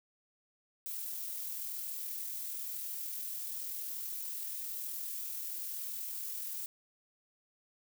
violet noise with amplitude modulation, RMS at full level -39 dBFS, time 0.86-6.66 s, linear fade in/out 0 ms, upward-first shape sine, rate 41 Hz, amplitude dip 25%, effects none

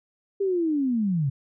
sine linear sweep, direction down, 403 to 128.2 Hz, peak -21 dBFS, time 0.4-1.3 s, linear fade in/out 10 ms, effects none

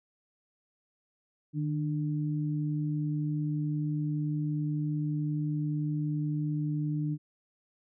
sine tone pair together, 151.93 / 297.1 Hz, D#3 / D4, -41 / +20 cents, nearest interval octave, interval 1161 cents, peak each -29 / -34 dBFS, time 1.53-7.18 s, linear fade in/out 50 ms, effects none

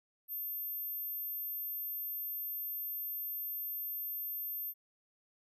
sine tone, 13360 Hz, G#9, 9 cents sharp, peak -35 dBFS, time 0.28-4.74 s, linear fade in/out 50 ms, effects tanh soft clip ceiling -34 dBFS

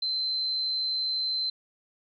sine tone, 4086 Hz, C8, 42 cents flat, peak -26 dBFS, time 0.02-1.5 s, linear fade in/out 5 ms, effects none

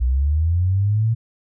sine linear sweep, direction up, 59 to 115.8 Hz, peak -15 dBFS, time 0-1.15 s, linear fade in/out 20 ms, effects none

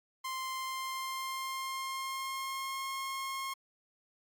sawtooth tone with pitch glide, 1046.5 to 1075.9 Hz, C6 to C6, 0 to +48 cents, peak -32 dBFS, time 0.24-3.54 s, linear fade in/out 10 ms, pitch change +48 cents, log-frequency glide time 0.5-2.89 s, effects AAC 64 kbps

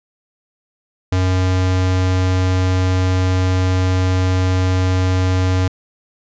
square tone, 92.5 Hz, F#2, in tune, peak -14 dBFS, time 1.12-5.68 s, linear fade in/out 5 ms, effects resampled to 16000 Hz

